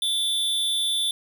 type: tone with amplitude modulation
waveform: square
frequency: 3520 Hz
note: A7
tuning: in tune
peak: -20 dBFS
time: 0.02-1.11 s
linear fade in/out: 2 ms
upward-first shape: sine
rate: 295 Hz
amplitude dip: 55%
effects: none